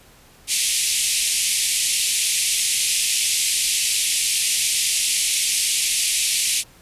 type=band-pass noise; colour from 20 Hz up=white; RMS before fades=-21 dBFS; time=0.47-6.64 s; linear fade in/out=50 ms; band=2200 to 11000 Hz; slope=48 dB/octave; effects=pink hiss -50 dBFS RMS until 6.81 s + resampled to 32000 Hz